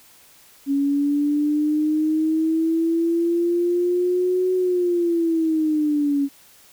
sine linear two-way sweep, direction up then down, 277.2 to 370 to 277.2 Hz, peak -17 dBFS, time 0.66-6.29 s, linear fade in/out 50 ms, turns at 4.54 s, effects white hiss -51 dBFS RMS until 6.72 s

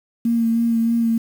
sine tone with vibrato, 230.4 Hz, A#3, 20 cents flat, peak -15 dBFS, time 0.25-1.18 s, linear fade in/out 5 ms, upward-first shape sine, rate 3.2 Hz, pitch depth 21 cents each way, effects 7-bit

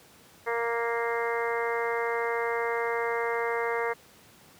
harmonic tone, 233.1 Hz, A#3, in tune, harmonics 2 / 3 / 4 / 5 / 6 / 7 / 8 / 9, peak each -29 / -37 / -34 / -36 / -40 / -38 / -38 / -36 dBFS, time 0.46-3.94 s, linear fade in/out 20 ms, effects pink hiss -55 dBFS RMS until 4.59 s + high-pass 100 Hz 12 dB/octave

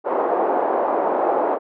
white band-pass noise, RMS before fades -20 dBFS, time 0.04-1.59 s, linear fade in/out 50 ms, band 350 to 860 Hz, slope 24 dB/octave, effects none

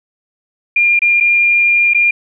sine tone with dropouts, 2404 Hz, D7, 40 cents sharp, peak -8 dBFS, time 0.76-2.11 s, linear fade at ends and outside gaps 5 ms, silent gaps 0.992-1.018 / 1.202-1.207 / 1.936-1.946 s, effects none

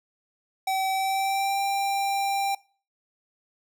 square tone with pitch glide, 766 to 790.7 Hz, G5 to G5, -40 to +15 cents, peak -24 dBFS, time 0.67-2.55 s, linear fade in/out 5 ms, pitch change +55 cents, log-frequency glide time 0.9-1.6 s, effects noise-tail reverb RT60 0.4 s tail -23 dB re dry

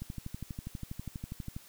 click train, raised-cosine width 5 ms, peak -26 dBFS, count 20, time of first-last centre 0.02-1.565 s, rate 12.3 Hz, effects white hiss -56 dBFS RMS until 1.68 s

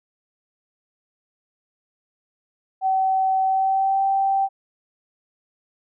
sine tone with pitch glide, 763 to 779.9 Hz, G5 to G5, -47 to -9 cents, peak -17 dBFS, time 2.81-4.49 s, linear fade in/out 50 ms, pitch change +38 cents, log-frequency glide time 3.44-4.03 s, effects none

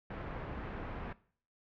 pink low-pass noise, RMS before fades -42 dBFS, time 0.1-1.13 s, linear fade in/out 5 ms, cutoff 1800 Hz, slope 12 dB/octave, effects noise-tail reverb RT60 0.5 s tail -19 dB re dry + low-pass 3000 Hz 12 dB/octave

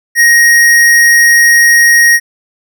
square tone, 1876 Hz, A#6, 11 cents sharp, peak -4 dBFS, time 0.15-2.2 s, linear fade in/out 50 ms, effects none

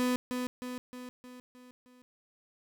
35% pulse tone with echo, 250 Hz, B3, 21 cents sharp, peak -25 dBFS, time 0-0.16 s, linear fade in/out 0 ms, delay 310 ms, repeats 6, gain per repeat -5 dB, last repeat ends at 2.02 s, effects none

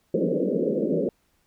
white band-pass noise, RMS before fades -24 dBFS, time 0.14-1.09 s, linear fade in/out 2 ms, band 160 to 560 Hz, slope 96 dB/octave, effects pink hiss -68 dBFS RMS until 1.46 s

